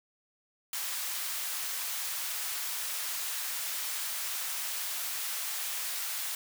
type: high-pass noise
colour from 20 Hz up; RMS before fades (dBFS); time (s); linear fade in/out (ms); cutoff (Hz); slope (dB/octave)
white; -35; 0.73-6.35; 2; 910; 12
effects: none